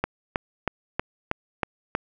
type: click train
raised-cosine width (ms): 0.5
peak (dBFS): -8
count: 7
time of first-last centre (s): 0.04-1.951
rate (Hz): 3.14
effects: none